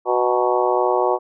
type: harmonic tone with a mistuned harmonic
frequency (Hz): 123.47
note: B2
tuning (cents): 0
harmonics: 3 / 4 / 5 / 6 / 7 / 8 / 9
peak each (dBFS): -21 / -22 / -23 / -24 / -24 / -25 / -26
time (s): 0.05-1.19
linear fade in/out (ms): 50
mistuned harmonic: 8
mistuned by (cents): -78
effects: none